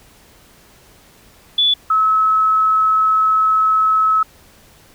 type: tone pair in turn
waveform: sine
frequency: 3450 / 1292.3 Hz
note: A7 / E6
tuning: -35 / -35 cents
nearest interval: octave + perfect fourth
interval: 1700 cents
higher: first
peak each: -11 dBFS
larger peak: neither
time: 1.58-1.74 / 1.9-4.23 s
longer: second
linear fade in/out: 5 ms
effects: pink hiss -48 dBFS RMS until 4.94 s